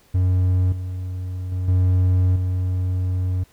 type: tone with level steps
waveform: triangle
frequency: 91.7 Hz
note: F#2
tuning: 15 cents flat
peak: -13 / -23 / -19 / -12 / -17 dBFS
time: 0.14-3.44 s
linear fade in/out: 10 ms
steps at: 0.72 / 1.52 / 1.68 / 2.36 s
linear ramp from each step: 2 ms
effects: pink hiss -56 dBFS RMS until 3.52 s